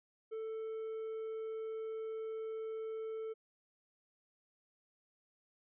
triangle tone, 442.4 Hz, A4, 9 cents sharp, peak -37 dBFS, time 0.31-3.34 s, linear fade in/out 20 ms, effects resampled to 8000 Hz

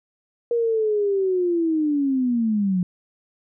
sine linear sweep, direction down, 476.2 to 176 Hz, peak -18 dBFS, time 0.51-2.83 s, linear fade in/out 2 ms, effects none

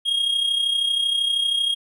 triangle tone with amplitude modulation, 3259 Hz, G#7, 33 cents flat, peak -15 dBFS, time 0.05-1.75 s, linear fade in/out 20 ms, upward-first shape sine, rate 32.8 Hz, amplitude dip 55%, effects none

